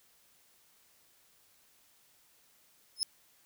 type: tone with exponential growth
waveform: 35% pulse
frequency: 5180 Hz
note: E8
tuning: 31 cents flat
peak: -21 dBFS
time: 2.96-3.03 s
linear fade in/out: 0 ms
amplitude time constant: 15 ms
effects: white hiss -66 dBFS RMS until 3.45 s